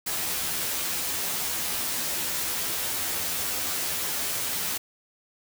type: noise with comb filter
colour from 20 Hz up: white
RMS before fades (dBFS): -29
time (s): 0.06-4.78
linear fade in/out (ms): 10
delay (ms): 12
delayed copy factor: +0.8
effects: none